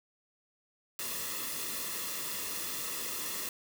white noise with comb filter, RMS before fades -37 dBFS, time 0.99-3.49 s, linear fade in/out 2 ms, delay 1.3 ms, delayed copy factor -0.65, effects none

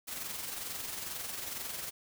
white noise with amplitude modulation, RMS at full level -38 dBFS, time 0.07-1.91 s, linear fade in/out 20 ms, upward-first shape sine, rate 22.2 Hz, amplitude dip 45%, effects none

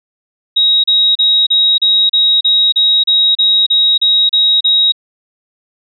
sine tone bursts, 3800 Hz, A#7, 33 cents sharp, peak -7 dBFS, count 14, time 0.56-4.922 s, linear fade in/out 10 ms, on 280 ms, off 34 ms, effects none

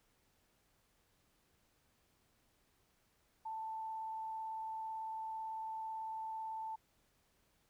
sine tone with vibrato, 884 Hz, A5, 8 cents sharp, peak -40 dBFS, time 3.45-6.76 s, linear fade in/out 10 ms, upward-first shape sine, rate 18 Hz, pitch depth 8 cents each way, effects pink hiss -75 dBFS RMS until 7.69 s

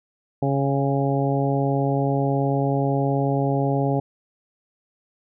harmonic tone with a mistuned harmonic, 138.59 Hz, C#3, in tune, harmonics 1 / 2 / 3 / 4 / 5 / 6, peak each -22 / -25 / -27 / -28 / -29 / -30 dBFS, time 0.42-4 s, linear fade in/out 5 ms, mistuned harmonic 6, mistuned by -19 cents, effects none

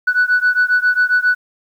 sine beating tone pair, 1480 / 1487.4 Hz, F#6 / F#6, 0 / +9 cents, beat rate 7.4 Hz, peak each -13 / -14 dBFS, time 0.07-1.35 s, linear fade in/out 10 ms, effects tanh soft clip ceiling -7 dBFS + 8-bit

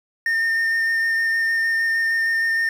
triangle tone with vibrato, 1819 Hz, A#6, 43 cents flat, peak -16 dBFS, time 0.26-2.69 s, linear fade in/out 2 ms, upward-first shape square, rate 6.5 Hz, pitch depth 9 cents each way, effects 8-bit

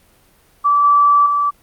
sine tone with level steps, 1158 Hz, D6, 25 cents flat, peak -10 / -8 / -13 dBFS, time 0.64-1.51 s, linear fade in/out 20 ms, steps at 0.84 / 1.26 s, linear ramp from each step 2 ms, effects pink hiss -53 dBFS RMS until 1.62 s + Opus 32 kbps

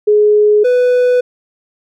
sine / triangle tone pair in turn, 419.8 / 496.2 Hz, G#4 / B4, +19 / +8 cents, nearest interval minor third, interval 289 cents, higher second, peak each -6 dBFS, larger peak neither, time 0.07-0.64 / 0.64-1.21 s, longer neither, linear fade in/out 10 ms, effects none

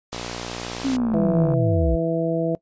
white band-pass noise, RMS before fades -36 dBFS, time 0.12-0.97 s, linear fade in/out 10 ms, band 1300 to 5600 Hz, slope 12 dB/octave
click train, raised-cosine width 1 ms, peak -17 dBFS, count 85, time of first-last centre 0.13-1.537 s, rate 59.7 Hz
sine linear sweep, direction down, 277.2 to 53.5 Hz, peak -19 dBFS, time 0.84-1.96 s, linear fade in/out 10 ms
harmonic tone, 164.81 Hz, E3, in tune, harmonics 1 / 2 / 3 / 4, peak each -25 / -25 / -25 / -25 dBFS, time 1.14-2.55 s, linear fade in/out 0 ms
effects noise-tail reverb RT60 0.1 s tail -21 dB re dry + resampled to 16000 Hz

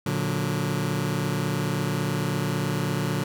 sawtooth chord, Bb augmented, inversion none, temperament just, 116.54 / 145.68 / 182.1 Hz, Bb2 / D3 / F#3, 0 / -14 / -27 cents, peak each -26 / -23 / -25 dBFS, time 0.06-3.24 s, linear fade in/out 5 ms, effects none

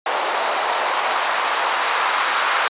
white noise with band-pass filter sweep, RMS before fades -20 dBFS, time 0.06-2.68 s, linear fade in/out 2 ms, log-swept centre 740 to 1200 Hz, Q 1.5, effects high-pass 400 Hz 12 dB/octave + resampled to 8000 Hz

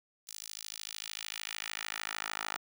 10% pulse tone with high-pass filter sweep, 53.3 Hz, G#1, 46 cents sharp, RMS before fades -41 dBFS, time 0.27-2.57 s, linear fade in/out 10 ms, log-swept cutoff 6000 to 1100 Hz, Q 1.2, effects none

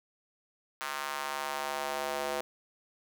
square tone with high-pass filter sweep, 71.5 Hz, D2, 46 cents flat, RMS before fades -35 dBFS, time 0.81-2.41 s, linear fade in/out 0 ms, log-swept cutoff 1200 to 550 Hz, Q 1.7, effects none

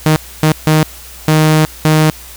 sawtooth tone bursts at uneven times, 155.56 Hz, D#3, in tune, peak -3 dBFS, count 5, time 0.06-0.16 / 0.43-0.52 / 0.67-0.83 / 1.28-1.65 / 1.85-2.1 s, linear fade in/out 0 ms, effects added 60 Hz sine -36 dBFS peak until 2.36 s + white hiss -34 dBFS RMS until 2.36 s

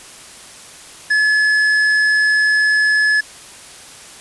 triangle tone with tanh clipping, 1712 Hz, A6, 48 cents flat, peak -13 dBFS, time 1.1-3.21 s, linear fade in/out 10 ms, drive 12 dB, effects white hiss -38 dBFS RMS until 4.2 s + resampled to 24000 Hz

